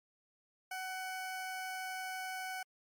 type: tone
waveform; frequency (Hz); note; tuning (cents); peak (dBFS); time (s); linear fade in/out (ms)
20% pulse; 749; F#5; +21; -34; 0.71-2.63; 5
effects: MP3 64 kbps